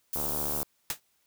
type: noise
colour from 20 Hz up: violet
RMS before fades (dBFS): -32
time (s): 0.13-0.63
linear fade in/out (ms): 0
type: click train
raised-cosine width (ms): 1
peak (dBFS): -22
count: 36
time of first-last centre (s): 0.16-0.63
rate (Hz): 74.5
type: noise with exponential decay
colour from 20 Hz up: white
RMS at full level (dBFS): -26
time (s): 0.9-1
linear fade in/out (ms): 2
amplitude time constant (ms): 20
effects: white hiss -71 dBFS RMS until 1.26 s